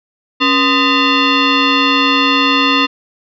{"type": "tone with frequency modulation", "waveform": "sine", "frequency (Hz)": 1244.5, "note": "D#6", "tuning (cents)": 0, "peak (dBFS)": -9, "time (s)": [0.4, 2.87], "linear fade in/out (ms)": 20, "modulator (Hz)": 760, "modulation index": 3.4, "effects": []}